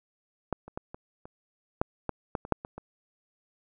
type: clicks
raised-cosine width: 1 ms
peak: -14 / -30 / -20 / -26 / -30 / -10 / -15 / -15 / -26 / -8 / -23 / -26 dBFS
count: 12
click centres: 0.527 / 0.68 / 0.775 / 0.945 / 1.255 / 1.815 / 2.093 / 2.352 / 2.451 / 2.523 / 2.649 / 2.78 s
effects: none